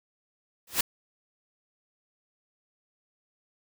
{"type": "noise with exponential growth", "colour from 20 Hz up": "white", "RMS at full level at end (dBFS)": -19, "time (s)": [0.67, 0.81], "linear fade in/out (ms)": 5, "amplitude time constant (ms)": 29, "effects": []}